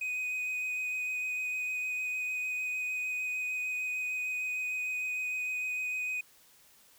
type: tone with vibrato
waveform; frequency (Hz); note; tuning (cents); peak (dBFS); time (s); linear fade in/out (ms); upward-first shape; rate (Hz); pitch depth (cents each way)
triangle; 2500; D#7; +8; -30; 0.01-6.21; 5; sine; 6.6; 12
effects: white hiss -61 dBFS RMS until 6.98 s